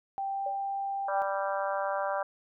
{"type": "tone with pitch glide", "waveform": "sine", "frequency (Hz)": [784, 789.5], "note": ["G5", "G5"], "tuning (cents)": [0, 12], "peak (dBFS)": -30, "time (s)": [0.18, 1.22], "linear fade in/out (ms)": 0, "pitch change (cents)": 12, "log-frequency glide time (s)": [0.29, 0.49]}
{"type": "tone with exponential decay", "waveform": "sine", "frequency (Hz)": 576, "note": "D5", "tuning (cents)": -34, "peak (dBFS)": -31, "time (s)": [0.46, 0.63], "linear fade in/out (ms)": 5, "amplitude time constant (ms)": 36}
{"type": "harmonic tone", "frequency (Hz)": 196, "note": "G3", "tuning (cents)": 0, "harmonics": [3, 4, 5, 6, 7, 8], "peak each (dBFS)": [-32, -34, -36, -38, -39, -40], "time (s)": [1.08, 2.23], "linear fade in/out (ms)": 5}
{"effects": []}